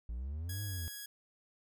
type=exponential two-way sweep; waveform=triangle; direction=up then down; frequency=55 to 104.9 to 79.7 Hz; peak=-35 dBFS; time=0.09-0.88 s; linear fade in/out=0 ms; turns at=0.63 s
type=tone; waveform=5% pulse; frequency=1661.2 Hz; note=G#6; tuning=in tune; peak=-32 dBFS; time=0.49-1.06 s; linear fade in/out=5 ms
effects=none